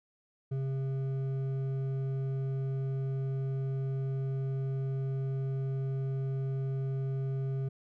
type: tone with hard clipping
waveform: sine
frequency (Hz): 134.4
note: C3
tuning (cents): +47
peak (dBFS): -32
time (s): 0.51-7.69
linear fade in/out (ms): 10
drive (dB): 7
effects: none